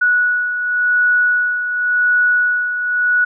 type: beating tone pair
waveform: sine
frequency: 1468 / 1468.91 Hz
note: F#6 / F#6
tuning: -14 / -13 cents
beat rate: 0.91 Hz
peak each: -13 / -21 dBFS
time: 0.01-3.25 s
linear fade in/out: 10 ms
effects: none